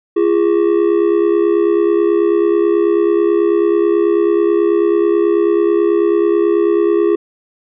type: ring-modulated tone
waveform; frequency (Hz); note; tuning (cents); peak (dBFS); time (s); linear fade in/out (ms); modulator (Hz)
triangle; 376; F#4; +28; -5; 0.16-7.16; 10; 34.6
effects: resampled to 8000 Hz